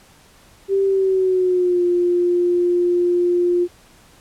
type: tone with pitch glide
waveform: sine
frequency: 390.9 to 352.3 Hz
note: G4 to F4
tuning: -5 to +15 cents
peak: -14 dBFS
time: 0.68-3.68 s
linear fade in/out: 50 ms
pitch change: -180 cents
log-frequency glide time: 0.84-1.83 s
effects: pink hiss -50 dBFS RMS until 4.2 s + low-pass 12000 Hz 12 dB/octave